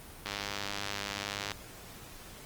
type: click train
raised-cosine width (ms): 0.2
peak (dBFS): -17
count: 128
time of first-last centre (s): 0.26-1.517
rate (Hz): 101
effects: pink hiss -49 dBFS RMS until 2.45 s + Opus 24 kbps